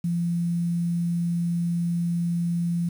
sine tone, 171.5 Hz, F3, 31 cents flat, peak -22 dBFS, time 0.04-2.89 s, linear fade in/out 5 ms, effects 8-bit

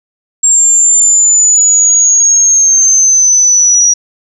sine linear sweep, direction down, 7459 to 5770 Hz, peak -4 dBFS, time 0.43-3.94 s, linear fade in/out 10 ms, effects none

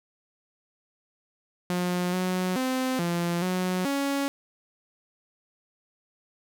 sawtooth tone with pitch steps, 178.7 / 183.6 / 258.5 / 172.2 / 183.3 / 278.8 Hz, F3 / F#3 / C4 / F3 / F#3 / C#4, +40 / -13 / -21 / -24 / -16 / +10 cents, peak -21 dBFS, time 1.7-4.28 s, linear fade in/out 0 ms, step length 430 ms, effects none

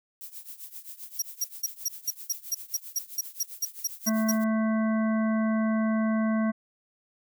violet noise with tremolo, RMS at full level -39 dBFS, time 0.21-4.44 s, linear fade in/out 0 ms, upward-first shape triangle, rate 7.6 Hz, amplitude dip 90%
sawtooth tone bursts, 5680 Hz, F8, 28 cents sharp, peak -22 dBFS, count 15, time 1.19-4.315 s, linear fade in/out 5 ms, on 31 ms, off 190 ms
harmonic tone, 220 Hz, A3, in tune, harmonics 1 / 3 / 5 / 7 / 9, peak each -23 / -33 / -37 / -40 / -42 dBFS, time 4.06-6.52 s, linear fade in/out 20 ms
effects none

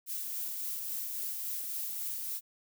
violet noise with tremolo, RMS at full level -36 dBFS, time 0.06-2.41 s, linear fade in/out 50 ms, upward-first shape sine, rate 3.6 Hz, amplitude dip 25%, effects none

